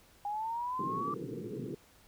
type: linear sweep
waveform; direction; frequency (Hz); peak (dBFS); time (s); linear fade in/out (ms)
sine; up; 808 to 1174.7; -33; 0.25-1.14; 2
type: band-pass noise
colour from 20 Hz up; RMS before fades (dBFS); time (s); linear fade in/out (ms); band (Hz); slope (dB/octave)
white; -40; 0.79-1.75; 5; 110 to 470; 96
effects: pink hiss -62 dBFS RMS until 2.07 s